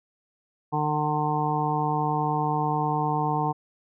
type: harmonic tone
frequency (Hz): 150.8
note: D3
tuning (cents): +46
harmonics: 1 / 2 / 3 / 5 / 6 / 7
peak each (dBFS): -28 / -32 / -33 / -28 / -28 / -32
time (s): 0.72-3.53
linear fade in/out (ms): 20
effects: none